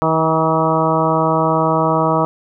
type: harmonic tone with a mistuned harmonic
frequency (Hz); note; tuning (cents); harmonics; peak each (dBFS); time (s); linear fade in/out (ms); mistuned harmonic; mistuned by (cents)
160; D#3; +49; 1 / 2 / 3 / 4 / 5 / 6 / 7 / 8; -20 / -21 / -21 / -19 / -23 / -20 / -21 / -24; 0.02-2.25; 0; 7; +27
effects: none